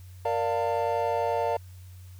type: chord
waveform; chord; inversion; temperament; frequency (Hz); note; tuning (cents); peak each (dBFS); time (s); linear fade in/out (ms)
triangle; Bb major seventh; none; equal with one note detuned; 466.2 / 587.3 / 698.5 / 899.5; Bb4 / D5 / F5 / A5; 0 / 0 / 0 / +38; -28; 0.25-1.57; 5
effects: added 91 Hz sine -43 dBFS peak until 2.19 s + white hiss -59 dBFS RMS until 2.19 s